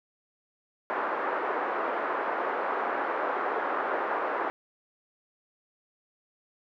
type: band-pass noise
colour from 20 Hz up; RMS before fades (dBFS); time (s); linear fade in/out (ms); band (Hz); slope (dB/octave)
white; -30; 0.9-4.5; 0; 340 to 1400; 24
effects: none